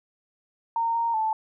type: tone with pitch steps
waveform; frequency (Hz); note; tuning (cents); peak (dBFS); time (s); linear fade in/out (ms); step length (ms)
sine; 920 / 927 / 877; A#5 / A#5 / A5; -23 / -10 / -6; -22; 0.76-1.33; 2; 190
effects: none